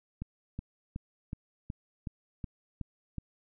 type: click train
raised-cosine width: 5 ms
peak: -24 dBFS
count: 9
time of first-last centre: 0.22-3.183 s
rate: 2.7 Hz
effects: none